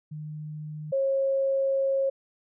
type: tone pair in turn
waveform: sine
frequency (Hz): 152.4 / 542.1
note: D#3 / C#5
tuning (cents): -36 / -39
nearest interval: octave + minor seventh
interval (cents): 2197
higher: second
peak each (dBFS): -34 / -22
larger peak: second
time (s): 0.11-0.92 / 0.92-2.1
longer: second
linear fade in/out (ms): 10
effects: none